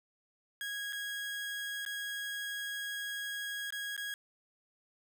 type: tone with dropouts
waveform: 30% pulse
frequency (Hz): 1649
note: G#6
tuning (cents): -13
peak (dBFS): -34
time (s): 0.61-4.14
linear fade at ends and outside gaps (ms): 1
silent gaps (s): 0.925-0.93 / 1.851-1.862 / 3.705-3.724 / 3.965-3.977
effects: none